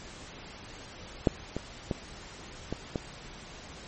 clicks, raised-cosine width 2 ms, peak -7 / -18 / -15 / -18 / -16 dBFS, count 5, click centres 1.272 / 1.566 / 1.912 / 2.726 / 2.958 s, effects pink hiss -46 dBFS RMS until 3.87 s + MP3 32 kbps

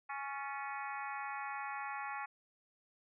harmonic tone with a mistuned harmonic, 277.2 Hz, C#4, in tune, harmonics 3 / 4 / 5 / 6 / 7 / 8 / 9, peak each -43 / -45 / -47 / -49 / -50 / -51 / -52 dBFS, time 0.09-2.26 s, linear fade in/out 10 ms, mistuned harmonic 6, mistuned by +75 cents, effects none

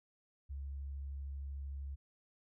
sine tone with vibrato, 69.3 Hz, C#2, in tune, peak -40 dBFS, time 0.49-1.96 s, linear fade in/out 20 ms, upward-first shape sine, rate 13 Hz, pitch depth 10 cents each way, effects none

